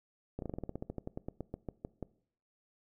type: slowing click train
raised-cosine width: 2 ms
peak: -25 dBFS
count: 20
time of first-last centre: 0.39-2.027 s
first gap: 32 ms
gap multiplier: 1.1
effects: noise-tail reverb RT60 0.6 s tail -21 dB re dry